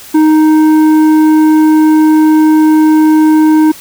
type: tone with tanh clipping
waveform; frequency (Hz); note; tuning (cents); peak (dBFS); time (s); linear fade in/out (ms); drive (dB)
sine; 311.1; D#4; 0; -5; 0.14-3.72; 10; 9
effects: white hiss -32 dBFS RMS until 3.8 s